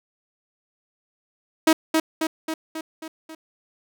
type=tone with echo; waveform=sawtooth; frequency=318.7 Hz; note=D#4; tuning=42 cents sharp; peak=-9 dBFS; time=1.67-1.73 s; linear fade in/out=5 ms; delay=270 ms; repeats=6; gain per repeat=-4 dB; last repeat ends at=3.35 s; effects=none